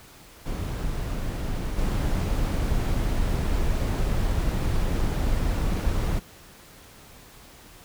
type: noise with level steps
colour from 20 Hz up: brown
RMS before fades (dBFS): -28 / -24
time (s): 0.45-6.2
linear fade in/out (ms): 20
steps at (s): 1.77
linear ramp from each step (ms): 20
effects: pink hiss -49 dBFS RMS until 7.84 s